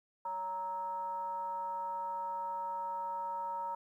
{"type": "tone with frequency modulation", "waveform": "sine", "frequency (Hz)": 932.3, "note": "A#5", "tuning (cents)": 0, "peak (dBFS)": -35, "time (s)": [0.25, 3.75], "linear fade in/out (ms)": 5, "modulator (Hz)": 370, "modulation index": 0.47, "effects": ["12-bit"]}